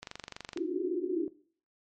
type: click train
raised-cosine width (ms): 0.2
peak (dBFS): -22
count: 14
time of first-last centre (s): 0.03-0.574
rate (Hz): 23.9
type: band-pass noise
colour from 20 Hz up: pink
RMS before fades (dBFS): -32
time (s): 0.56-1.28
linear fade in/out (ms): 2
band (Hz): 300 to 380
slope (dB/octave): 96
effects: noise-tail reverb RT60 0.5 s tail -20 dB re dry + MP3 48 kbps